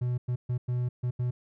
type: tone bursts at uneven times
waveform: triangle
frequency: 123.47 Hz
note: B2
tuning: in tune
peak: -24 dBFS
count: 6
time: 0.01-0.18 / 0.28-0.36 / 0.49-0.58 / 0.68-0.89 / 1.03-1.11 / 1.19-1.31 s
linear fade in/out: 10 ms
effects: none